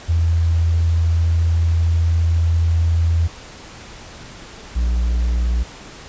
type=tone pair in turn; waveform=sine / triangle; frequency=83.2 / 59.43 Hz; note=E2 / A#1; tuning=+17 / +34 cents; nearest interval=tritone; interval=583 cents; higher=first; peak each=-13 dBFS; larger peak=neither; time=0.08-3.28 / 4.75-5.64 s; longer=first; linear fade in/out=20 ms; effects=pink hiss -38 dBFS RMS until 6.08 s + resampled to 16000 Hz